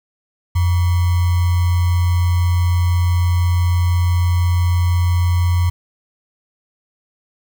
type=tone with sample-and-hold; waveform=sine; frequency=88 Hz; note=F2; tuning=14 cents sharp; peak=-12 dBFS; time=0.55-5.7 s; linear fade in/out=10 ms; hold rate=1050 Hz; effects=none